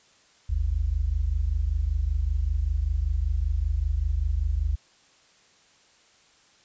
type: tone pair together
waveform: sine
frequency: 50.52 / 75.7 Hz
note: G#1 / D#2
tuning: -47 / -47 cents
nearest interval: perfect fifth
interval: 700 cents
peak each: -25 dBFS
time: 0.49-4.76 s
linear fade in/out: 10 ms
effects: white hiss -59 dBFS RMS until 6.64 s + resampled to 16000 Hz